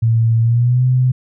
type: tone with pitch glide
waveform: sine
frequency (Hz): 114.1 to 127.34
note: A#2 to C3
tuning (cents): -37 to -47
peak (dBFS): -10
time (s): 0.02-1.12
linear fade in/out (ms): 10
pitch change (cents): +190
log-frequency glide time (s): 0.41-0.84
effects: none